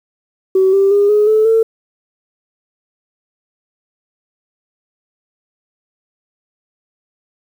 sine tone with pitch steps, 379.5 / 392.4 / 405.8 / 419.6 / 433.9 / 448.7 Hz, F#4 / G4 / G#4 / G#4 / A4 / A4, +44 / +2 / -40 / +18 / -24 / +34 cents, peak -7 dBFS, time 0.55-1.63 s, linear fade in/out 5 ms, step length 180 ms, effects tanh soft clip ceiling -3 dBFS + 7-bit

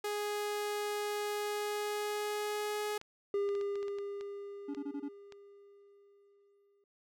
sawtooth tone with pitch glide, 415.3 to 419.4 Hz, G#4 to G#4, 0 to +17 cents, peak -30 dBFS, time 0.04-2.98 s, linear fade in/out 5 ms, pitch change +17 cents, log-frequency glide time 1.33-2.84 s
clicks, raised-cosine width 0.2 ms, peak -34 dBFS, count 11, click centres 3.014 / 3.49 / 3.552 / 3.612 / 3.756 / 3.829 / 3.882 / 3.986 / 4.21 / 4.748 / 5.323 s
triangle tone with exponential decay, 402.6 Hz, G4, 46 cents sharp, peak -27 dBFS, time 3.34-6.84 s, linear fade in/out 2 ms, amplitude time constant 760 ms
triangle tone bursts, 285.4 Hz, D4, 49 cents flat, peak -34 dBFS, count 5, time 4.68-5.087 s, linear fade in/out 10 ms, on 63 ms, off 23 ms
effects none

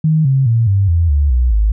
sine tone with pitch steps, 157.1 / 134.41 / 115 / 98.4 / 84.19 / 72.03 / 61.63 / 52.73 Hz, D#3 / C3 / A#2 / G2 / E2 / D2 / B1 / G#1, +17 / +47 / -23 / +7 / +37 / -33 / -3 / +27 cents, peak -9 dBFS, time 0.04-1.72 s, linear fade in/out 5 ms, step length 210 ms, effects none

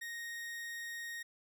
40% pulse tone, 1864.7 Hz, A#6, in tune, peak -40 dBFS, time 0.01-1.23 s, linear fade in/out 10 ms, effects none

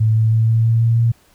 sine tone with pitch steps, 110 / 111.02 / 112.05 / 113.09 / 114.14 / 115.2 / 116.27 Hz, A2 / A2 / A2 / A2 / A#2 / A#2 / A#2, 0 / +16 / +32 / +48 / -36 / -20 / -4 cents, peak -11 dBFS, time 0-1.12 s, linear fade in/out 10 ms, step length 160 ms, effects pink hiss -54 dBFS RMS until 1.34 s

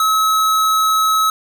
square tone, 1288 Hz, E6, 41 cents flat, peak -13 dBFS, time 0-1.3 s, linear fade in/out 2 ms, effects none

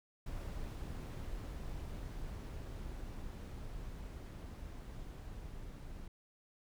brown noise with level ramp, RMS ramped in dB -42 to -48 dBFS, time 0.26-6.08 s, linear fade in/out 5 ms, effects none

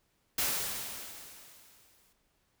white noise with exponential decay, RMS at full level -29 dBFS, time 0.38-2.13 s, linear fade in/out 5 ms, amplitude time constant 380 ms, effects pink hiss -74 dBFS RMS until 2.6 s

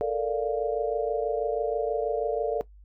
sine chord, Bb major seventh, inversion third, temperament equal, 440 / 466.2 / 587.3 / 698.5 Hz, A4 / Bb4 / D5 / F5, 0 / 0 / 0 / 0 cents, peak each -28 / -29 / -30 / -33 dBFS, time 0.01-2.61 s, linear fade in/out 0 ms, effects noise-tail reverb RT60 0.1 s tail -17 dB re dry + added 50 Hz sine -48 dBFS peak until 2.84 s

